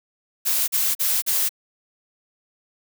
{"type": "noise bursts", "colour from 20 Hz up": "blue", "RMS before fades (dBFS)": -21, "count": 4, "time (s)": [0.45, 1.493], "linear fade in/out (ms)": 20, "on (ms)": 230, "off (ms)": 41, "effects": []}